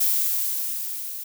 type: noise with level ramp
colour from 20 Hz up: violet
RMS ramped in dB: -20 to -34 dBFS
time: 0-1.24 s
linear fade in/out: 10 ms
effects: none

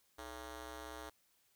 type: ring-modulated tone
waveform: 10% pulse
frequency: 246.9 Hz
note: B3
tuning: in tune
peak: -35 dBFS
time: 0.18-1.1 s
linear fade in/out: 10 ms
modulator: 181 Hz
effects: white hiss -74 dBFS RMS until 1.55 s

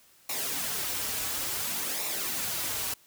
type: noise with flanger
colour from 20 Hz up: white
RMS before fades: -32 dBFS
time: 0.29-2.94 s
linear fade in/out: 5 ms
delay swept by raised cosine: 0.63 to 5.83 ms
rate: 0.57 Hz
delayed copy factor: -0.6
effects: white hiss -60 dBFS RMS until 3.06 s

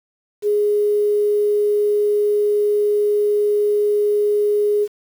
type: tone with quantisation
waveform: sine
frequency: 415.3 Hz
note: G#4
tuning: in tune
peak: -14 dBFS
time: 0.42-4.88 s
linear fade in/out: 50 ms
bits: 7
effects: none

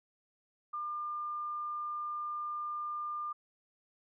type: tone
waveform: sine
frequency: 1200 Hz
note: D6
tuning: 37 cents sharp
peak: -35 dBFS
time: 0.73-3.33 s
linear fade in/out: 10 ms
effects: none

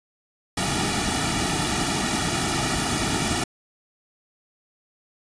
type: noise with comb filter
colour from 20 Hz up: pink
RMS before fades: -24 dBFS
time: 0.57-3.44 s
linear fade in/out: 5 ms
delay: 1.9 ms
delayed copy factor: -0.95
effects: resampled to 22050 Hz

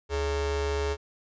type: ring-modulated tone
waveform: 45% pulse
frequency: 247.2 Hz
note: B3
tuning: 2 cents sharp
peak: -23 dBFS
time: 0.09-0.97 s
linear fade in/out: 50 ms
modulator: 174 Hz
effects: resampled to 16000 Hz

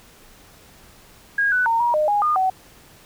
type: tone with pitch steps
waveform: sine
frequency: 1634 / 1492 / 916 / 953 / 610 / 824 / 1219 / 754 Hz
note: G#6 / F#6 / A#5 / A#5 / D#5 / G#5 / D#6 / F#5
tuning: -29 / +14 / -31 / +38 / -34 / -14 / -36 / +32 cents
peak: -16 dBFS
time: 1.38-2.5 s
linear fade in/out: 5 ms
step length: 140 ms
effects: pink hiss -49 dBFS RMS until 3.05 s

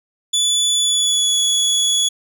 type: tone with pitch glide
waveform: 25% pulse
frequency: 3458 to 3385 Hz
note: A7 to G#7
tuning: -31 to +32 cents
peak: -10 dBFS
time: 0.33-2.09 s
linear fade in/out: 10 ms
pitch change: -37 cents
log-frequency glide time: 0.76-1.4 s
effects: none

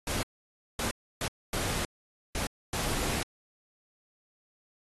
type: noise bursts at uneven times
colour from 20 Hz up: pink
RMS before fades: -32 dBFS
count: 6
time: 0.07-0.23 / 0.79-0.91 / 1.21-1.28 / 1.53-1.85 / 2.35-2.47 / 2.73-3.23 s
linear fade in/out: 2 ms
effects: AAC 32 kbps

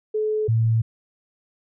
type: tone pair in turn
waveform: sine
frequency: 429.7 / 113.06 Hz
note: A4 / A2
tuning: -41 / +48 cents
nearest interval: octave + major seventh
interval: 2311 cents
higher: first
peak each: -20 / -16 dBFS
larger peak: second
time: 0.14-0.48 / 0.48-0.82 s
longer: neither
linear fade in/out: 10 ms
effects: none

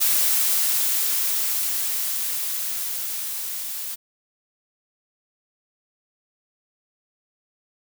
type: noise with level ramp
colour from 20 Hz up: blue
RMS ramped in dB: -19 to -31 dBFS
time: 0-3.96 s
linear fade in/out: 20 ms
effects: none

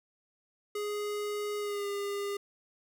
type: tone with pitch glide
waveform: square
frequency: 415.3 to 403.7 Hz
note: G#4 to G#4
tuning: 0 to -49 cents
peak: -33 dBFS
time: 0.75-2.37 s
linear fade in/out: 5 ms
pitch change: -49 cents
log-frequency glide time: 1.59-1.87 s
effects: none

